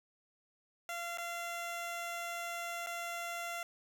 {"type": "tone with dropouts", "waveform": "15% pulse", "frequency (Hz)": 687, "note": "F5", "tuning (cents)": -29, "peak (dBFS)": -32, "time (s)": [0.89, 3.63], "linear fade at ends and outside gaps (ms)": 1, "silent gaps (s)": [[1.174, 1.183], [2.863, 2.87]], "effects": []}